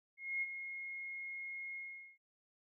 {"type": "tone with ADSR envelope", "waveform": "sine", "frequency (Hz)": 2153, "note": "C7", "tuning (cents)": 49, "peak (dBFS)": -33, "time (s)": [0.17, 2.18], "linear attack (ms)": 250, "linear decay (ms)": 34, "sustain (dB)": -9, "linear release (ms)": 420, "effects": []}